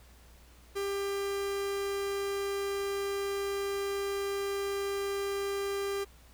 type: tone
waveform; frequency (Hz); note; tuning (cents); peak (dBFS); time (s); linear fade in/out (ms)
45% pulse; 397.4; G4; +24; -31; 0.75-6.05; 20
effects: added 60 Hz sine -55 dBFS peak until 6.33 s + pink hiss -60 dBFS RMS until 6.33 s